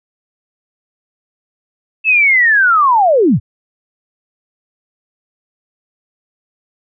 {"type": "linear sweep", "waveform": "sine", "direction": "down", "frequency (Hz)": [2653, 74.6], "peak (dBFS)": -7, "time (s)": [2.04, 3.4], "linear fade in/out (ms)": 50, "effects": []}